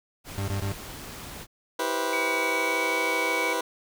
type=noise; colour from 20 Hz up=pink; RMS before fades=-40 dBFS; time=0.24-1.47 s; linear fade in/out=50 ms
type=tone bursts; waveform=40% pulse; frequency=98.5 Hz; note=G2; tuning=9 cents sharp; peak=-26 dBFS; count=3; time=0.38-0.721 s; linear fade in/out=0 ms; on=99 ms; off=22 ms
type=chord; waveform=20% pulse; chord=C major seventh; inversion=first; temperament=just; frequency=327 / 392.4 / 490.5 / 523.3 Hz; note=E4 / G4 / B4 / C5; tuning=-14 / +2 / -12 / 0 cents; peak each=-28 / -29 / -24 / -29 dBFS; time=1.79-3.61 s; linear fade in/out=5 ms
type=tone with vibrato; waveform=sine; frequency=2262 Hz; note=C#7; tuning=34 cents sharp; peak=-27 dBFS; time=2.13-3.53 s; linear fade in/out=2 ms; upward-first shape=sine; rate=19 Hz; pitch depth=8 cents each way
effects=none